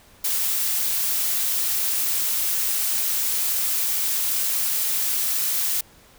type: noise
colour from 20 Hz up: blue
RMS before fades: -23 dBFS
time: 0.24-5.81 s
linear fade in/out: 5 ms
effects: pink hiss -52 dBFS RMS until 6.18 s